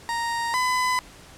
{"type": "tone pair in turn", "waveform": "30% pulse", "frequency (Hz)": [932.3, 1006.3], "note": ["A#5", "B5"], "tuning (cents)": [0, 32], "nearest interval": "minor second", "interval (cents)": 132, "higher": "second", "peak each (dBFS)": [-22, -18], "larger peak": "second", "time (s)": [[0.09, 0.54], [0.54, 0.99]], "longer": "neither", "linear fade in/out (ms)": 0, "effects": ["pink hiss -47 dBFS RMS until 1.37 s", "low-pass 10000 Hz 12 dB/octave"]}